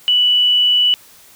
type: tone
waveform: sine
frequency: 2960 Hz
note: F#7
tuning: in tune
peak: -10 dBFS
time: 0.08-0.94 s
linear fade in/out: 0 ms
effects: white hiss -45 dBFS RMS until 1.35 s